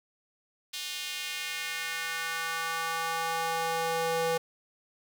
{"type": "tone with high-pass filter sweep", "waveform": "square", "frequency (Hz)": 164.7, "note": "E3", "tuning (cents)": -1, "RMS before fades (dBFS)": -32, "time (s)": [0.73, 4.38], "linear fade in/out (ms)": 10, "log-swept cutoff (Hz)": [3400, 490], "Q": 1.7, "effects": []}